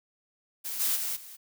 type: noise with level steps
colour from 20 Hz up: blue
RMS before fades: -35 / -27 / -32 / -46 dBFS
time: 0.64-1.37 s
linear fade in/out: 20 ms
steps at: 0.79 / 0.95 / 1.15 s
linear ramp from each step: 20 ms
effects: none